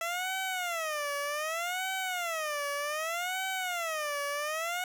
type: tone with vibrato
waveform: 15% pulse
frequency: 659.3 Hz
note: E5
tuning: in tune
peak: -25 dBFS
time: 0.01-4.84 s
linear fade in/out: 2 ms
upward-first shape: sine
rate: 0.65 Hz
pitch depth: 250 cents each way
effects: none